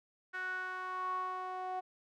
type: tone with band-pass filter sweep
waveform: sawtooth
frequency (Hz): 370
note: F#4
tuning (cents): 0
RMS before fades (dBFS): -39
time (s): 0.33-1.81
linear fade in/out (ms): 20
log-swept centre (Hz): 1600 to 810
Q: 7.3
effects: none